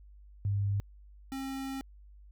sine / square tone pair in turn, 100.4 / 268.8 Hz, G2 / C4, +42 / +47 cents, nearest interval octave + perfect fourth, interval 1705 cents, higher second, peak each -27 / -36 dBFS, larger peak first, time 0.45-0.8 / 1.32-1.81 s, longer second, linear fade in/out 0 ms, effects added 50 Hz sine -51 dBFS peak until 2.31 s

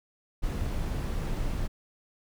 brown noise, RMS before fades -30 dBFS, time 0.42-1.68 s, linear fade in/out 20 ms, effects none

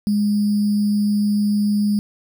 sine tone with sample-and-hold, 206.8 Hz, G#3, 7 cents flat, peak -15 dBFS, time 0.07-1.99 s, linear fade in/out 0 ms, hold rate 4900 Hz, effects none

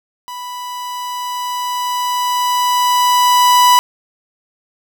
45% pulse tone with level ramp, 987.8 Hz, B5, in tune, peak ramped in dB -26 to -6 dBFS, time 0.28-3.79 s, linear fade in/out 0 ms, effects none

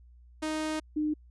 sawtooth / sine tone pair in turn, 311.1 / 303.8 Hz, D#4 / D#4, 0 / -41 cents, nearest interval unison, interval 41 cents, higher first, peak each -26 dBFS, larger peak neither, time 0.42-0.8 / 0.96-1.14 s, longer first, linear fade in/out 10 ms, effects added 60 Hz sine -52 dBFS peak until 1.3 s + resampled to 24000 Hz

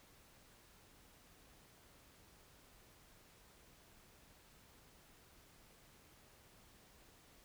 silence, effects pink hiss -65 dBFS RMS until 7.44 s

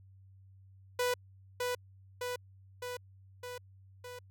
sawtooth tone with echo, 493.9 Hz, B4, in tune, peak -25 dBFS, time 0.99-1.14 s, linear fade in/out 5 ms, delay 610 ms, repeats 5, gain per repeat -3 dB, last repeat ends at 4.19 s, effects added 96 Hz sine -55 dBFS peak until 4.3 s

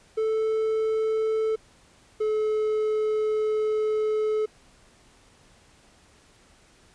triangle tone pair in turn, 439.3 / 430.5 Hz, A4 / A4, -3 / -38 cents, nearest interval unison, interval 35 cents, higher first, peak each -20 dBFS, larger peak neither, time 0.17-1.56 / 2.2-4.46 s, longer second, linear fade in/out 10 ms, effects pink hiss -57 dBFS RMS until 6.94 s + resampled to 22050 Hz

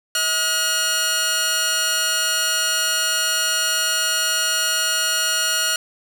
10% pulse tone pair together, 638.1 / 1436 Hz, D#5 / F6, +44 / +48 cents, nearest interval octave + major second, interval 1404 cents, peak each -20 / -10 dBFS, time 0.15-5.76 s, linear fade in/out 2 ms, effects none

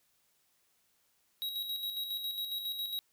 square tone with tremolo, 3837 Hz, A#7, 49 cents sharp, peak -34 dBFS, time 1.42-2.99 s, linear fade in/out 0 ms, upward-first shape square, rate 7.3 Hz, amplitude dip 45%, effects white hiss -73 dBFS RMS until 3.12 s

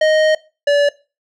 square tone pair in turn, 622.3 / 575.8 Hz, D#5 / D5, 0 / -34 cents, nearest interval minor second, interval 134 cents, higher first, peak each -11 dBFS, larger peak neither, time 0.01-0.35 / 0.67-0.89 s, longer first, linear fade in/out 5 ms, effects noise-tail reverb RT60 0.3 s tail -20 dB re dry + low-pass 4000 Hz 12 dB/octave

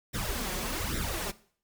pink noise with flanger, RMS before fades -33 dBFS, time 0.13-1.32 s, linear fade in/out 20 ms, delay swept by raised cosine 0.53 to 5.53 ms, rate 1.2 Hz, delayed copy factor +0.85, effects noise-tail reverb RT60 0.5 s tail -18 dB re dry

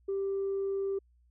sine tone, 392 Hz, G4, in tune, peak -28 dBFS, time 0.08-0.99 s, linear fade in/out 10 ms, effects tanh soft clip ceiling -26 dBFS + added 60 Hz sine -62 dBFS peak until 1.3 s

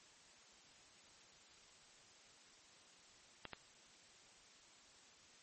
clicks, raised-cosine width 0.3 ms, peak -29 dBFS, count 2, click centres 3.453 / 3.533 s, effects white hiss -64 dBFS RMS until 5.42 s + MP3 32 kbps

